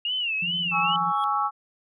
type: tone with vibrato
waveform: sine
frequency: 2794 Hz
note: F7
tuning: in tune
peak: -24 dBFS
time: 0.05-0.96 s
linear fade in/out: 2 ms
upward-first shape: sine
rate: 2.4 Hz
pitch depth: 150 cents each way
type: tone with tremolo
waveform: sine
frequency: 173.7 Hz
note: F3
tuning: 9 cents flat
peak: -31 dBFS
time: 0.42-1.12 s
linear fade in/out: 5 ms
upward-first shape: sine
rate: 17 Hz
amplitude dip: 60%
type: chord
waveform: sine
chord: C# minor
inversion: second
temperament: equal with one note detuned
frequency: 830.6 / 1117.7 / 1318.5 Hz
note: G#5 / C#6 / E6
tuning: 0 / +14 / 0 cents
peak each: -26 dBFS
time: 0.71-1.51 s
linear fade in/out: 50 ms
type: tone with exponential growth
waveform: triangle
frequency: 3322 Hz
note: G#7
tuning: in tune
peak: -33 dBFS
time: 1.02-1.24 s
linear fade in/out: 0 ms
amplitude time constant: 46 ms
effects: none